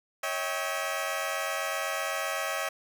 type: chord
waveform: 15% pulse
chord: C# diminished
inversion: none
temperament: equal with one note detuned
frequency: 554.4 / 642.3 / 784 Hz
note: C#5 / E5 / G5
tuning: 0 / -45 / 0 cents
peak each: -28 / -26 / -30 dBFS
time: 0.23-2.69 s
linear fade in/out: 5 ms
effects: none